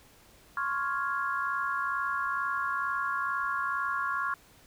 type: chord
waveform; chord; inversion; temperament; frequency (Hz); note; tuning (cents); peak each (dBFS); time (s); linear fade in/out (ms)
sine; Db major seventh; third; equal; 1046.5 / 1108.7 / 1396.9 / 1661.2; C6 / Db6 / F6 / Ab6; 0 / 0 / 0 / 0; -38 / -32 / -32 / -36; 0.57-4.34; 2
effects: pink hiss -58 dBFS RMS until 4.66 s